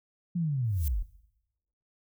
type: linear sweep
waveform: sine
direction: down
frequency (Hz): 180 to 38.11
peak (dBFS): -26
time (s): 0.35-1.03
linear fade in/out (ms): 10
type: noise with exponential growth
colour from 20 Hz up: violet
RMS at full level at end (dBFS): -36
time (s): 0.64-0.88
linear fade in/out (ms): 1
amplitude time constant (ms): 51
effects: noise-tail reverb RT60 0.9 s tail -20 dB re dry